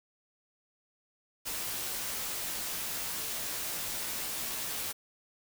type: noise with comb filter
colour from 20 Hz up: white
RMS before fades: -36 dBFS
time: 1.45-4.93 s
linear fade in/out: 20 ms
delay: 15 ms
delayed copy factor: -0.6
effects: none